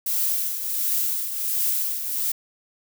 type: noise with tremolo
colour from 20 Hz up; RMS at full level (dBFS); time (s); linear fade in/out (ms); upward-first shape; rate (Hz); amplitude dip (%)
violet; -22; 0.06-2.32; 5; triangle; 1.4; 60
effects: none